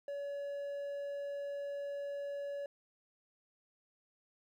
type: tone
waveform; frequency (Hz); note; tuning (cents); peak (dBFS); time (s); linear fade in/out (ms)
triangle; 567; C#5; +39; -36; 0.08-2.66; 2
effects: 13-bit